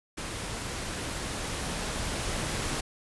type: noise with level ramp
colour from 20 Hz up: pink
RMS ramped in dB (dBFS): -36 to -31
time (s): 0.17-2.81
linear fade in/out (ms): 10
effects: resampled to 24000 Hz